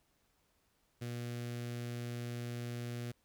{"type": "tone with notch filter", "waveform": "sawtooth", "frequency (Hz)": 120, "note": "B2", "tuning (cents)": -49, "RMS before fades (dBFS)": -41, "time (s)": [1.01, 3.12], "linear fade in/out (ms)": 10, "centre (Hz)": 950, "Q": 1.2, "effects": ["pink hiss -75 dBFS RMS until 3.24 s"]}